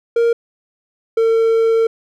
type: tone pair in turn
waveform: triangle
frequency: 466.2 / 452.7 Hz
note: A#4 / A4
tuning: 0 / +49 cents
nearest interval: minor second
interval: 51 cents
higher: first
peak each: -9 dBFS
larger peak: neither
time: 0.16-0.33 / 1.17-1.87 s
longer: second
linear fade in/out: 5 ms
effects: none